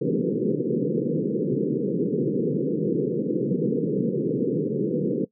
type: band-pass noise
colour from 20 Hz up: white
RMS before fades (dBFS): -24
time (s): 0.01-5.25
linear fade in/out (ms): 10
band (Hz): 130 to 490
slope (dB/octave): 96
effects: noise-tail reverb RT60 0.1 s tail -19 dB re dry